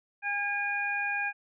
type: harmonic tone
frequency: 813 Hz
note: G#5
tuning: 37 cents flat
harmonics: 1 / 2 / 3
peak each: -35 / -31 / -32 dBFS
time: 0.22-1.33 s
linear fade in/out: 50 ms
effects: none